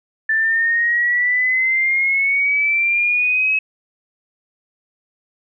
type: exponential sweep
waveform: sine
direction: up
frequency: 1760 to 2573 Hz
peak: -14 dBFS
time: 0.29-3.59 s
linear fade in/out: 5 ms
effects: none